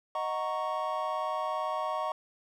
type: chord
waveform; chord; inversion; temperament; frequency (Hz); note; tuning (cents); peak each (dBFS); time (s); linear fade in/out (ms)
triangle; D# minor seventh; none; equal; 622.3 / 740 / 932.3 / 1108.7; D#5 / F#5 / A#5 / C#6; 0 / 0 / 0 / 0; -33 / -35 / -35 / -32; 0.15-2.12; 2
effects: none